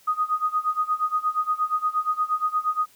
sine tone with tremolo, 1244.5 Hz, D#6, in tune, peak -18 dBFS, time 0.07-2.86 s, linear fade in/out 10 ms, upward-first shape sine, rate 8.5 Hz, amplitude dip 90%, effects white hiss -56 dBFS RMS until 2.95 s + high-pass 60 Hz 12 dB/octave

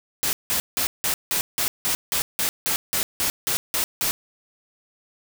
white noise bursts, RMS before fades -23 dBFS, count 15, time 0.23-4.11 s, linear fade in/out 0 ms, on 100 ms, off 170 ms, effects none

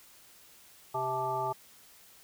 harmonic tone with a mistuned harmonic, 130.81 Hz, C3, in tune, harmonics 1 / 3 / 5 / 7 / 9, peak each -42 / -38 / -37 / -32 / -37 dBFS, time 0.94-1.53 s, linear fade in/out 10 ms, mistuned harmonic 7, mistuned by -79 cents, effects white hiss -57 dBFS RMS until 2.23 s

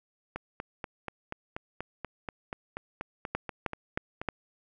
two click trains, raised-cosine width 0.5 ms, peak -14 / -20 dBFS, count 4 / 17, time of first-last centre 3.35-4.287 / 0.36-4.215 s, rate 3.2 / 4.15 Hz, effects none

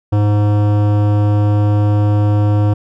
sine tone with hard clipping, 103.83 Hz, G#2, in tune, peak -12 dBFS, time 0.12-2.74 s, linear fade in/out 10 ms, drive 16 dB, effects none

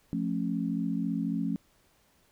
sine chord, F augmented, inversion none, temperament just, 174.61 / 218.3 / 272.8 Hz, F3 / A3 / C#4, 0 / -13 / -28 cents, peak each -32 dBFS, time 0.13-1.56 s, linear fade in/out 0 ms, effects pink hiss -66 dBFS RMS until 2.31 s

